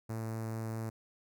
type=tone with notch filter; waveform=sawtooth; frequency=111.9 Hz; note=A2; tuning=30 cents sharp; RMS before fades=-38 dBFS; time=0.09-0.9 s; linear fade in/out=10 ms; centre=3200 Hz; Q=0.57; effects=none